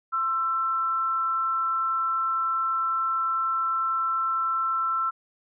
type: tone pair together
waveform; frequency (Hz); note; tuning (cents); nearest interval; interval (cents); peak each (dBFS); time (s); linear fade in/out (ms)
sine; 1056 / 1334.5; C6 / E6; +16 / +21; major third; 405; -34 / -23; 0.12-5.11; 20
effects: none